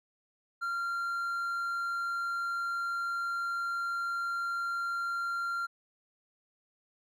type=tone; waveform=triangle; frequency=1383 Hz; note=F6; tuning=17 cents flat; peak=-29 dBFS; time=0.61-5.67 s; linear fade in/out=20 ms; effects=none